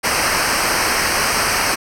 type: noise with comb filter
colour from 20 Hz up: pink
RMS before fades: -17 dBFS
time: 0.03-1.76 s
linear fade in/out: 20 ms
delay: 0.28 ms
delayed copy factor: -0.8
effects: low-pass 11000 Hz 12 dB/octave